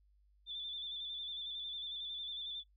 sine tone with vibrato, 3520 Hz, A7, in tune, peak -40 dBFS, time 0.46-2.64 s, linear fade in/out 50 ms, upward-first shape square, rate 11 Hz, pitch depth 30 cents each way, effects noise-tail reverb RT60 0.1 s tail -17 dB re dry + added 50 Hz sine -66 dBFS peak until 2.76 s

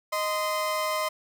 30% pulse tone pair together, 622.3 / 1034.4 Hz, D#5 / C6, 0 / -20 cents, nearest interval major sixth, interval 880 cents, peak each -26 dBFS, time 0.12-1.09 s, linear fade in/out 10 ms, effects none

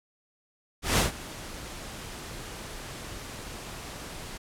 pink noise with ADSR envelope, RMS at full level -21 dBFS, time 0.82-4.38 s, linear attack 160 ms, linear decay 130 ms, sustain -19 dB, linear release 13 ms, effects low-pass 11000 Hz 12 dB/octave

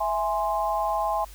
sine chord, E augmented, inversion none, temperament equal, 659.3 / 830.6 / 1046.5 Hz, E5 / G#5 / B#5, 0 / 0 / 0 cents, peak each -28 / -26 / -28 dBFS, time 0-1.25 s, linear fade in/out 10 ms, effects added 50 Hz sine -43 dBFS peak until 1.34 s + white hiss -50 dBFS RMS until 1.34 s

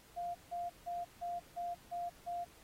sine tone bursts, 698.5 Hz, F5, in tune, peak -37 dBFS, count 7, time 0.16-2.45 s, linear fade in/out 20 ms, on 190 ms, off 160 ms, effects pink hiss -62 dBFS RMS until 2.63 s + AAC 48 kbps

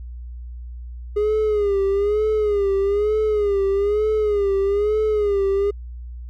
triangle tone with vibrato, 411.3 Hz, G#4, 17 cents flat, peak -14 dBFS, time 1.16-5.71 s, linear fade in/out 10 ms, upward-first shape sine, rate 1.1 Hz, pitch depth 86 cents each way, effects tanh soft clip ceiling -10 dBFS + added 60 Hz sine -31 dBFS peak until 6.29 s

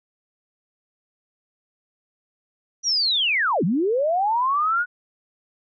sine linear two-way sweep, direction down then up, 5910 to 151.1 to 1480 Hz, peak -18 dBFS, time 2.83-4.86 s, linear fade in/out 50 ms, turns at 3.64 s, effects none

